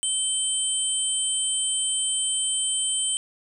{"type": "tone cluster", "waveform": "sine", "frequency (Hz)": [3089, 8000, 8840], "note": ["G7", "B8", "C#9"], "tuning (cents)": [-26, 21, -6], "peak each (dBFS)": -27, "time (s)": [0.03, 3.17], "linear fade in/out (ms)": 0, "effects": []}